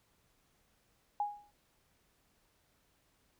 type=tone with exponential decay; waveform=sine; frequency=825 Hz; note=G#5; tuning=12 cents flat; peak=-28 dBFS; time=1.2-1.51 s; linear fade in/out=2 ms; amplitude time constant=66 ms; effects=pink hiss -73 dBFS RMS until 3.39 s